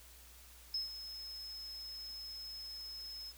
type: tone with ADSR envelope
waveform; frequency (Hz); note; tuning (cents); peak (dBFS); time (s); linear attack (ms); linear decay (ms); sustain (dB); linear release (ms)
sine; 5180; E8; -31; -33; 0.74-3.33; 4; 140; -11; 41
effects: added 60 Hz sine -59 dBFS peak until 3.37 s + white hiss -59 dBFS RMS until 3.37 s